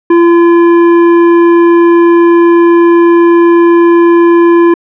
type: tone with hard clipping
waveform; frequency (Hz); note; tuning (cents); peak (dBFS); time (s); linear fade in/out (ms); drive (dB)
sine; 341; F4; -41; -4; 0.1-4.74; 5; 12
effects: low-pass 2000 Hz 12 dB/octave